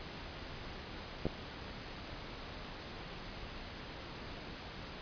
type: clicks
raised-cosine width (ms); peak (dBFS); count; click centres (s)
2; -20; 2; 1.255 / 1.267
effects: pink hiss -46 dBFS RMS until 5.01 s + resampled to 11025 Hz